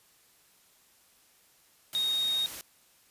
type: tone in noise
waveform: sine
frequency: 3729 Hz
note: A#7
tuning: in tune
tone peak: -26 dBFS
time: 1.95-2.46 s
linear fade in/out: 0 ms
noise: white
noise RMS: -41 dBFS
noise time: 1.93-2.61 s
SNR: +12 dB
effects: white hiss -63 dBFS RMS until 3.1 s + resampled to 32000 Hz